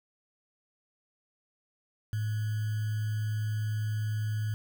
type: tone with sample-and-hold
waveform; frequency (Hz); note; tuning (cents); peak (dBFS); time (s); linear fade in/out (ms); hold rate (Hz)
sine; 107.5; A2; -40; -28; 2.13-4.54; 0; 1575
effects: none